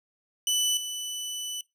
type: tone with level steps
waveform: 20% pulse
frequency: 2985 Hz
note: F#7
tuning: 15 cents sharp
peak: -18 / -27 dBFS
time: 0.47-1.61 s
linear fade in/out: 2 ms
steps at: 0.77 s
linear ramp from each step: 2 ms
effects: noise-tail reverb RT60 0.2 s tail -21 dB re dry